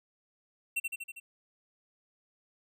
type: tone with echo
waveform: square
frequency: 2714 Hz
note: E7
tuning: 50 cents sharp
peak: -29 dBFS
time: 0.76-0.8 s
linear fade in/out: 10 ms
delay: 80 ms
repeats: 5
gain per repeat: -3 dB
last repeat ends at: 1.2 s
effects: none